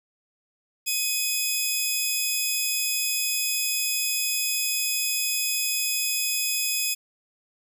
10% pulse tone pair together, 2520 / 3391 Hz, D#7 / G#7, +21 / +35 cents, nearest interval perfect fourth, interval 514 cents, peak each -16 / -22 dBFS, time 0.86-6.95 s, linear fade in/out 20 ms, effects none

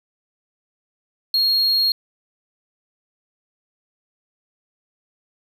triangle tone, 4270 Hz, C8, 34 cents sharp, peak -14 dBFS, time 1.34-1.92 s, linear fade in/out 2 ms, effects none

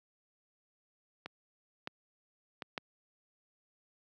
clicks, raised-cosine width 0.3 ms, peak -25 / -21 / -23 / -19 dBFS, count 4, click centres 1.26 / 1.874 / 2.622 / 2.778 s, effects high-pass 150 Hz 12 dB/octave

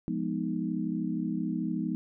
sine chord, F half-diminished seventh, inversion none, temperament equal, 174.61 / 207.7 / 246.9 / 311.1 Hz, F3 / Ab3 / Cb4 / Eb4, 0 / 0 / 0 / 0 cents, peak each -34 dBFS, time 0.08-1.95 s, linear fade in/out 0 ms, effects none

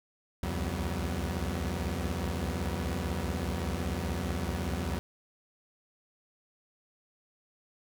sawtooth tone cluster, 64.9 / 69.8 / 85.8 / 189.2 / 244.4 Hz, C2 / C#2 / F2 / F#3 / B3, -13 / +13 / -30 / +39 / -18 cents, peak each -37 / -33 / -30 / -34 / -37 dBFS, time 0.43-4.99 s, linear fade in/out 0 ms, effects none

